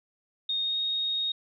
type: tone with pitch glide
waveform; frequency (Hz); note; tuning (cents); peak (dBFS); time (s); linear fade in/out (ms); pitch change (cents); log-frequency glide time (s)
sine; 3700 to 3732; A#7 to A#7; -14 to +1; -26; 0.49-1.32; 5; +15; 0.61-0.78
effects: none